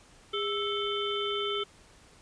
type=harmonic tone with a mistuned harmonic; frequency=439.8 Hz; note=A4; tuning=1 cent flat; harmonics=1 / 3 / 5 / 7 / 8; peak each=-32 / -35 / -42 / -34 / -39 dBFS; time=0.33-1.64 s; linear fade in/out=10 ms; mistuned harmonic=1; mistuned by=-130 cents; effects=pink hiss -57 dBFS RMS until 2.21 s + resampled to 22050 Hz